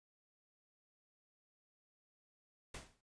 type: noise with exponential decay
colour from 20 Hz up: pink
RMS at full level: -44 dBFS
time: 2.74-3.01 s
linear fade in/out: 5 ms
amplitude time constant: 57 ms
effects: noise-tail reverb RT60 0.1 s tail -17 dB re dry + resampled to 22050 Hz